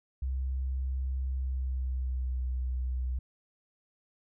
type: tone with pitch glide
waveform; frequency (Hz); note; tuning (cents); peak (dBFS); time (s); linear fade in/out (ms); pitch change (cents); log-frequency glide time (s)
sine; 65.4 to 63.1; C2 to B1; 0 to +38; -29; 0.22-3.19; 5; -62; 1.3-2.43
effects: none